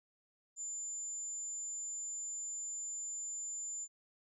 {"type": "tone", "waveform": "sine", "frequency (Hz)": 7120, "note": "A8", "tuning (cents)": 20, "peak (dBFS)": -39, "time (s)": [0.56, 3.88], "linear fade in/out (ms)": 50, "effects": []}